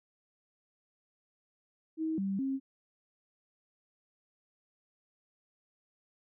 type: tone with pitch steps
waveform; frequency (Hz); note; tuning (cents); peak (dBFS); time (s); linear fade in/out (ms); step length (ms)
sine; 318.4 / 195.1 / 268.9; D#4 / G3 / C4; +40 / -8 / +47; -30; 1.97-2.6; 50; 210
effects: none